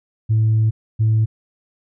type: tone pair in turn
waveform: sine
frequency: 110 / 110 Hz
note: A2 / A2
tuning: 0 / 0 cents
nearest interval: unison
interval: 0 cents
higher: neither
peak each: -11 dBFS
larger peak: neither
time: 0.29-0.71 / 0.99-1.26 s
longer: first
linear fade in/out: 20 ms
effects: tanh soft clip ceiling -10 dBFS